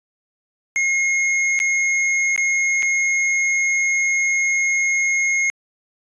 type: tone with dropouts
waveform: square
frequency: 2152 Hz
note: C7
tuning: 48 cents sharp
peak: -17 dBFS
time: 0.76-5.5 s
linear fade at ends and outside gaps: 0 ms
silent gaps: 1.591-1.601 / 2.362-2.378 / 2.824-2.829 s
effects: resampled to 22050 Hz